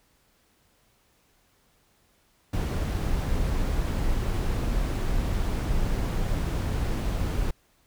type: noise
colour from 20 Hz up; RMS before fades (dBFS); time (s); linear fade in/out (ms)
brown; -26; 2.53-7.51; 5
effects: pink hiss -65 dBFS RMS until 7.86 s